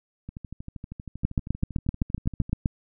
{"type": "two click trains", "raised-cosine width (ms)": 5, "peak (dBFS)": [-10, -24], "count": [12, 29], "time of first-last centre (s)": [[1.25, 2.658], [0.29, 2.495]], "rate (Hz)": [7.81, 12.7], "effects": []}